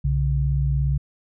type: tone pair together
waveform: sine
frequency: 62.62 / 139.8 Hz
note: B1 / C#3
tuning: +25 / +15 cents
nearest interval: octave + major second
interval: 1390 cents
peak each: -21 dBFS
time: 0.04-0.98 s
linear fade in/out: 10 ms
effects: none